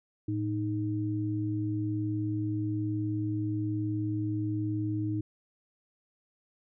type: tone pair together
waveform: sine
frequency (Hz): 109.99 / 311.1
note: A2 / D#4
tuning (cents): 0 / 0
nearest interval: octave + tritone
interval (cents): 1800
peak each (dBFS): -31 / -31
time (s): 0.28-5.21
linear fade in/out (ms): 5
effects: none